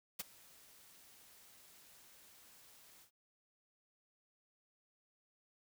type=noise with ADSR envelope; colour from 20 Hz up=white; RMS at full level=-39 dBFS; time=0.19-3.11 s; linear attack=11 ms; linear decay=22 ms; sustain=-23 dB; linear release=92 ms; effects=none